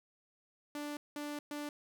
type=tone bursts at uneven times; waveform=sawtooth; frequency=293.7 Hz; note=D4; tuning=in tune; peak=-35 dBFS; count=3; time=0.75-0.97 / 1.16-1.39 / 1.51-1.69 s; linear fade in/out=2 ms; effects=none